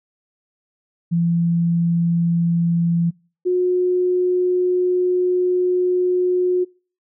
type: tone pair in turn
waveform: sine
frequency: 169.6 / 362.2 Hz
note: E3 / F#4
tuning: +50 / -37 cents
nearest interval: octave + minor second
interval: 1313 cents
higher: second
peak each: -15 dBFS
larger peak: neither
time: 1.11-3.11 / 3.45-6.65 s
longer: second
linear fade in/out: 20 ms
effects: noise-tail reverb RT60 0.4 s tail -26 dB re dry